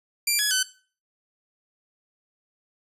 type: tone with pitch steps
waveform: 10% pulse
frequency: 2367 / 1684 / 1518 Hz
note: D7 / G#6 / F#6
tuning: +13 / +24 / +44 cents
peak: -12 dBFS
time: 0.27-0.63 s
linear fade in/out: 5 ms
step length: 120 ms
effects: noise-tail reverb RT60 0.4 s tail -17 dB re dry + resampled to 32000 Hz